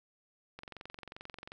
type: click train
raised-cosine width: 0.3 ms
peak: -29 dBFS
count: 22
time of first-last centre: 0.59-1.519 s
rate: 22.6 Hz
effects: none